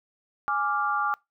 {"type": "chord", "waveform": "sine", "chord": "D diminished", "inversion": "second", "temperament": "equal", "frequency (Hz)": [830.6, 1174.7, 1396.9], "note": ["Ab5", "D6", "F6"], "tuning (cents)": [0, 0, 0], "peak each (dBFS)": [-29, -26, -29], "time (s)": [0.48, 1.14], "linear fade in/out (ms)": 0, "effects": ["noise-tail reverb RT60 0.2 s tail -24 dB re dry"]}